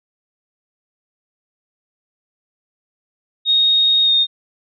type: tone with pitch glide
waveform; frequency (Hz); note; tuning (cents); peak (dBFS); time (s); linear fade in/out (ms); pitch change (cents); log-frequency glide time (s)
sine; 3729 to 3684; A#7 to A#7; 0 to -21; -11; 3.45-4.27; 50; -21; 4.03-4.12
effects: none